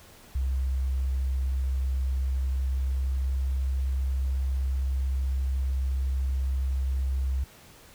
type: tone with pitch glide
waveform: sine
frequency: 65.7 to 66.16 Hz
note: C2 to C2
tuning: +8 to +20 cents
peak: -24 dBFS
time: 0.35-7.44 s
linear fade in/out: 5 ms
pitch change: +12 cents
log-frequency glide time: 2.19-3.72 s
effects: pink hiss -52 dBFS RMS until 7.94 s